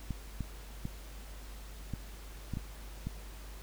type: clicks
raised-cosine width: 5 ms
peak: -23 dBFS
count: 7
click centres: 0.107 / 0.407 / 0.854 / 1.937 / 2.537 / 2.571 / 3.07 s
effects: added 50 Hz sine -45 dBFS peak until 3.62 s + pink hiss -53 dBFS RMS until 3.62 s